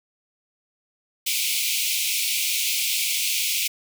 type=high-pass noise; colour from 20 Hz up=pink; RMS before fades=-24 dBFS; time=1.26-3.68 s; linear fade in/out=10 ms; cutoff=2200 Hz; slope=96 dB/octave; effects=none